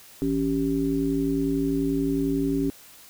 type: harmonic tone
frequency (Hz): 55.6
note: A1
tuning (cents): +19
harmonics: 1 / 3 / 5 / 7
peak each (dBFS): -34 / -31 / -23 / -29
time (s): 0.22-2.7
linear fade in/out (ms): 0
effects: white hiss -49 dBFS RMS until 3.09 s